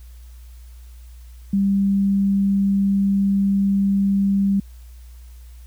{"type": "tone", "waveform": "sine", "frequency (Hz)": 197.4, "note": "G3", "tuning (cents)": 12, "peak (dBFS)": -15, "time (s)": [1.53, 4.6], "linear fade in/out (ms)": 5, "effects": ["added 60 Hz sine -38 dBFS peak until 5.66 s", "white hiss -56 dBFS RMS until 5.66 s"]}